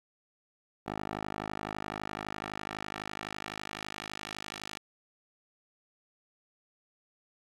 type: tone with band-pass filter sweep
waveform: 10% pulse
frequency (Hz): 51.91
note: G#1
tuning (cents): 0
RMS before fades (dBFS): -40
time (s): 0.86-4.78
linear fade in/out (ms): 10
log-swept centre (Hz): 790 to 3600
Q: 0.71
effects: 10-bit